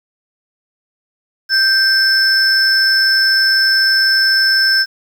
sine tone pair together, 1568 / 5274 Hz, G6 / E8, 0 / 0 cents, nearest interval octave + major sixth, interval 2100 cents, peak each -11 dBFS, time 1.49-4.86 s, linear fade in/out 50 ms, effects tanh soft clip ceiling -5 dBFS + 7-bit

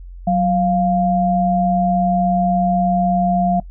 sine tone pair together, 185 / 698.5 Hz, F#3 / F5, 0 / 0 cents, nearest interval octave + major seventh, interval 2300 cents, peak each -16 dBFS, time 0.27-3.6 s, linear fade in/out 5 ms, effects noise-tail reverb RT60 0.1 s tail -23 dB re dry + added 44 Hz sine -32 dBFS peak until 3.7 s

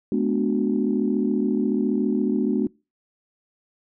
sine chord, G# half-diminished seventh, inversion none, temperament equal with one note detuned, 212.5 / 246.9 / 293.7 / 370 Hz, G#3 / B3 / D4 / F#4, +40 / 0 / 0 / 0 cents, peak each -23 / -24 / -25 / -26 dBFS, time 0.12-2.67 s, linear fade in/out 2 ms, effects noise-tail reverb RT60 0.3 s tail -25 dB re dry + tanh soft clip ceiling -9 dBFS

